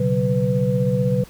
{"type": "tone cluster", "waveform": "sine", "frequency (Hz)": [123.6, 139.5, 186.7, 497], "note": ["B2", "C#3", "F#3", "B4"], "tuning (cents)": [2, 11, 16, 11], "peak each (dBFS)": -22, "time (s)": [0, 1.24], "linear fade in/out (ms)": 5, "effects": ["added 52 Hz sine -46 dBFS peak until 1.29 s", "pink hiss -46 dBFS RMS until 1.29 s"]}